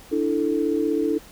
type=chord; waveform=sine; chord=D suspended second; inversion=none; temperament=equal; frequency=293.7 / 329.6 / 440 Hz; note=D4 / E4 / A4; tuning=0 / 0 / 0 cents; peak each=-24 dBFS; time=0.11-1.19 s; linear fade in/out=20 ms; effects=pink hiss -47 dBFS RMS until 1.31 s